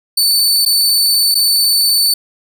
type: tone with dropouts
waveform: sawtooth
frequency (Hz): 4512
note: C#8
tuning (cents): +30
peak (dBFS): -7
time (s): 0.17-2.14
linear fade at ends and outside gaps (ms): 5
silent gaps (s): 0.652-0.66 / 1.345-1.352
effects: 8-bit